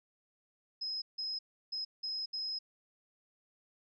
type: tone bursts at uneven times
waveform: sine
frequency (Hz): 5110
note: D#8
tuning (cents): +45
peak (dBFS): -35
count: 5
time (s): 0.81-1.02 / 1.18-1.39 / 1.72-1.85 / 2.03-2.26 / 2.33-2.59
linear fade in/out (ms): 10
effects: none